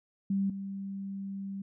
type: tone pair in turn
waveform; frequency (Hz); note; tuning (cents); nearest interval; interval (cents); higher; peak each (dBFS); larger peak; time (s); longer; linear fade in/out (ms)
sine; 196 / 196; G3 / G3; 0 / 0; unison; 0; neither; -26 / -35; first; 0.3-0.5 / 0.5-1.62; second; 5
effects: none